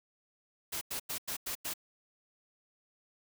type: noise bursts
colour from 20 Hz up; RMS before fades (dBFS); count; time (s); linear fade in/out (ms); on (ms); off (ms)
white; -37; 6; 0.72-1.738; 10; 93; 92
effects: none